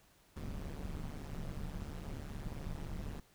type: noise with amplitude modulation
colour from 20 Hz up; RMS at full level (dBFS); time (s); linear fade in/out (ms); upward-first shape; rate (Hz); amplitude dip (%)
brown; -38; 0.36-3.2; 5; sine; 146; 95
effects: pink hiss -67 dBFS RMS until 3.34 s